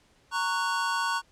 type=chord; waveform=square; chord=F# major; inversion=first; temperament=just; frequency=925 / 1110 / 1480 Hz; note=A#5 / C#6 / F#6; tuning=-14 / +2 / 0 cents; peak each=-31 dBFS; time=0.31-1.22 s; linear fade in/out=50 ms; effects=pink hiss -63 dBFS RMS until 1.31 s + low-pass 8000 Hz 12 dB/octave